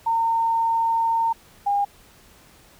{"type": "tone pair in turn", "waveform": "sine", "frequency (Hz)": [913, 808.7], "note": ["A#5", "G#5"], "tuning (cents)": [-36, -46], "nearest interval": "major second", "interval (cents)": 210, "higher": "first", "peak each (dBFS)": -18, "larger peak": "neither", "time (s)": [[0.06, 1.33], [1.66, 1.85]], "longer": "first", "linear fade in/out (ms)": 10, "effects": ["pink hiss -52 dBFS RMS until 2.79 s"]}